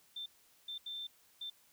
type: tone bursts at uneven times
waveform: sine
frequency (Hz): 3565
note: A7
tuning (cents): +22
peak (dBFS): -40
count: 4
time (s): 0.16-0.26 / 0.68-0.78 / 0.86-1.07 / 1.41-1.5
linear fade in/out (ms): 5
effects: white hiss -67 dBFS RMS until 1.72 s